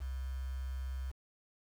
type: tone with quantisation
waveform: sine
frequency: 65.41 Hz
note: C2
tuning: in tune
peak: -36 dBFS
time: 0-1.12 s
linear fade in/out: 20 ms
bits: 9
effects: none